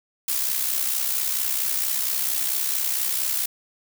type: noise with amplitude modulation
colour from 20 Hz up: blue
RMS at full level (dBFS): -22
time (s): 0.28-3.46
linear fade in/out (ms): 5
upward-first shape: sine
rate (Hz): 64.4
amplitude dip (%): 55
effects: none